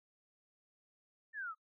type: exponential sweep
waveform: sine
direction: down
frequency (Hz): 1824 to 1225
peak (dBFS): -39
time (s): 1.33-1.55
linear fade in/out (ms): 50
effects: noise-tail reverb RT60 0.1 s tail -24 dB re dry